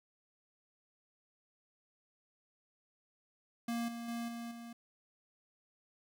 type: tone with level steps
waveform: square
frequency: 234 Hz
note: A#3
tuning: 7 cents sharp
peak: -35 / -42 / -38 / -42 / -47 dBFS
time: 3.68-4.73 s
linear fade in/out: 5 ms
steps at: 3.88 / 4.08 / 4.28 / 4.51 s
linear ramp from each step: 5 ms
effects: 12-bit